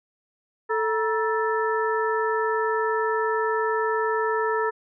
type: harmonic tone with a mistuned harmonic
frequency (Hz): 440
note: A4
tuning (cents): 0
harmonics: 1 / 2 / 3 / 4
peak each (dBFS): -24 / -27 / -29 / -30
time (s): 0.69-4.71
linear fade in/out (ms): 20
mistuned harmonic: 2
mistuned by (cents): +130
effects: none